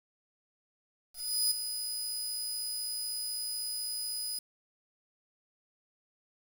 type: tone with ADSR envelope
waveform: 20% pulse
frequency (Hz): 4978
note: D#8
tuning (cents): 0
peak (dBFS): -19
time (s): 1.13-4.39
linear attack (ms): 380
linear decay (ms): 10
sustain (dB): -9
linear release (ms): 5
effects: 8-bit